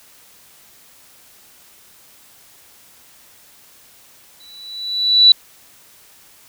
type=tone with exponential growth; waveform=sine; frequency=3951 Hz; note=B7; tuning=in tune; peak=-3 dBFS; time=4.4-5.32 s; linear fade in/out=2 ms; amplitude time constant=200 ms; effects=white hiss -48 dBFS RMS until 6.48 s